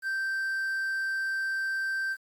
triangle tone with quantisation, 1564 Hz, G6, 4 cents flat, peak -26 dBFS, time 0.02-2.17 s, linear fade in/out 50 ms, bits 9, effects AAC 64 kbps

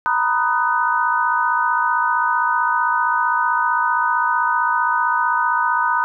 sine chord, B major seventh, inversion third, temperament equal with one note detuned, 932.3 / 987.8 / 1244.5 / 1498.9 Hz, A#5 / B5 / D#6 / F#6, 0 / 0 / 0 / +22 cents, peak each -21 dBFS, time 0.06-6.04 s, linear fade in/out 0 ms, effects none

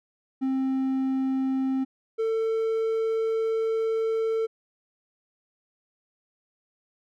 triangle tone pair in turn, 264.7 / 447.1 Hz, C4 / A4, +20 / +28 cents, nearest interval major sixth, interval 908 cents, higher second, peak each -21 dBFS, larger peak neither, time 0.41-1.85 / 2.18-4.47 s, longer second, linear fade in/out 20 ms, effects none

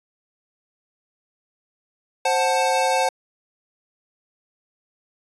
square chord, F# diminished, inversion second, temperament equal with one note detuned, 526.9 / 740 / 880 Hz, C5 / F#5 / A5, +12 / 0 / 0 cents, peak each -23 dBFS, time 2.25-3.09 s, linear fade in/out 5 ms, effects resampled to 24000 Hz

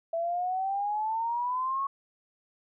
sine exponential sweep, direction up, 659.3 to 1108.7 Hz, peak -27 dBFS, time 0.13-1.87 s, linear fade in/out 5 ms, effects none

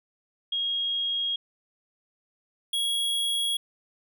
sine / square tone pair in turn, 3272 / 3318 Hz, G#7 / G#7, -26 / -2 cents, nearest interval unison, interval 24 cents, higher second, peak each -25 dBFS, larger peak neither, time 0.52-1.36 / 2.73-3.57 s, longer neither, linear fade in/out 5 ms, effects none

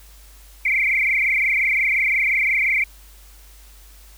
sine tone with frequency modulation, 2208 Hz, C#7, 7 cents flat, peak -16 dBFS, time 0.65-2.84 s, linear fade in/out 5 ms, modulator 25.7 Hz, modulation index 6.4, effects added 50 Hz sine -44 dBFS peak until 4.17 s + white hiss -50 dBFS RMS until 4.17 s

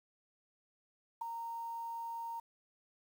sine tone with ADSR envelope, 925 Hz, A#5, 14 cents flat, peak -32 dBFS, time 1.21-2.4 s, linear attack 9 ms, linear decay 5 ms, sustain -7 dB, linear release 7 ms, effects 10-bit

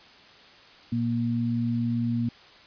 sine tone pair together, 117.7 / 235.6 Hz, A#2 / A#3, +17 / +19 cents, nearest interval octave, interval 1202 cents, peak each -28 / -25 dBFS, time 0.92-2.29 s, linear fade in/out 5 ms, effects white hiss -51 dBFS RMS until 2.66 s + resampled to 11025 Hz

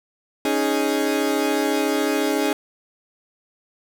30% pulse chord, C# suspended second, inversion none, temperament equal, 277.2 / 311.1 / 415.3 Hz, C#4 / D#4 / G#4, 0 / 0 / 0 cents, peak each -21 dBFS, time 0.45-2.53 s, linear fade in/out 2 ms, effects none

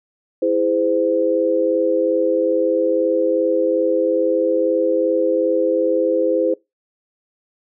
sine chord, E augmented, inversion none, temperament just, 329.6 / 412 / 515 Hz, E4 / G#4 / B#4, 0 / -14 / -28 cents, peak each -20 / -22 / -17 dBFS, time 0.42-6.54 s, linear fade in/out 5 ms, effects noise-tail reverb RT60 0.2 s tail -23 dB re dry

